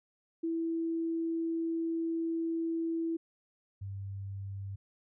sine tone pair in turn, 329.6 / 98.25 Hz, E4 / G2, 0 / +4 cents, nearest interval octave + major sixth, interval 2096 cents, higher first, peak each -30 / -37 dBFS, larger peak first, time 0.43-3.17 / 3.81-4.76 s, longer first, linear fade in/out 10 ms, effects none

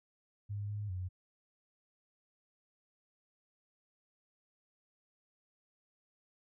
sine tone with pitch steps, 102.3 / 103.9 / 91.7 Hz, G#2 / G#2 / F#2, -26 / +1 / -15 cents, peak -36 dBFS, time 0.49-1.09 s, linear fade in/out 20 ms, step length 200 ms, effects none

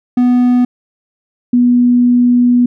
triangle / sine tone pair in turn, 246.9 / 244.3 Hz, B3 / B3, 0 / -19 cents, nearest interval unison, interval 19 cents, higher first, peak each -5 / -6 dBFS, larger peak first, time 0.17-0.65 / 1.53-2.66 s, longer second, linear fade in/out 5 ms, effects none

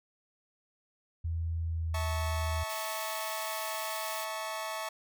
sine tone with pitch glide, 82.7 to 80.53 Hz, E2 to E2, +6 to -40 cents, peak -30 dBFS, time 1.24-2.64 s, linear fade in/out 10 ms, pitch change -46 cents, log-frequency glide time 1.6-2.15 s
sawtooth chord, A major, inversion second, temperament equal with one note detuned, 646.1 / 880 / 1108.7 Hz, E5 / A5 / C#6, -35 / 0 / 0 cents, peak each -35 / -36 / -36 dBFS, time 1.94-4.89 s, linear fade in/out 5 ms
white high-pass noise, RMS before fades -42 dBFS, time 2.69-4.25 s, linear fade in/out 10 ms, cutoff 1700 Hz, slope 96 dB/octave
effects none

